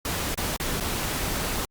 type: noise with dropouts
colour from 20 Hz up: pink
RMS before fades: -28 dBFS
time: 0.05-1.65 s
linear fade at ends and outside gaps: 1 ms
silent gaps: 0.345-0.376 / 0.564-0.6 / 0.8-0.807 s
effects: Opus 48 kbps